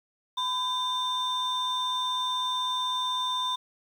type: tone pair together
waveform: sine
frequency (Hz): 1008 / 3592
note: B5 / A7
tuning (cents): +35 / +35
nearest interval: octave + minor seventh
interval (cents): 2200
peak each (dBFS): -27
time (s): 0.37-3.56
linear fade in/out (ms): 10
effects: tanh soft clip ceiling -23 dBFS + 9-bit